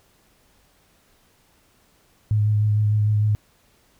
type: tone with vibrato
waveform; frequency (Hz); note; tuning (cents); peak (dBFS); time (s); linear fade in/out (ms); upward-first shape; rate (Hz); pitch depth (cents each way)
sine; 105.7; G#2; +31; -16; 2.31-3.35; 0; sine; 6.6; 19
effects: pink hiss -60 dBFS RMS until 3.99 s